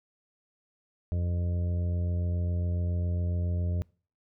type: harmonic tone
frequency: 87.31 Hz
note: F2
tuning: in tune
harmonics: 1 / 2 / 3 / 4 / 5 / 6 / 7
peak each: -26 / -37 / -48 / -48 / -48 / -54 / -46 dBFS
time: 1.12-3.82 s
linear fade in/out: 0 ms
effects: noise-tail reverb RT60 0.4 s tail -24 dB re dry